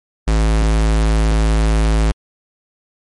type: tone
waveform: square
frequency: 54.1 Hz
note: A1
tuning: 29 cents flat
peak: -12 dBFS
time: 0.27-2.12 s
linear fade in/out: 10 ms
effects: MP3 48 kbps